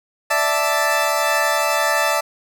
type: chord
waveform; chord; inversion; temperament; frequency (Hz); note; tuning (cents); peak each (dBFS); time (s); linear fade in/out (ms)
20% pulse; D suspended second; none; equal; 587.3 / 659.3 / 880; D5 / E5 / A5; 0 / 0 / 0; -16; 0.3-2.21; 10
effects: none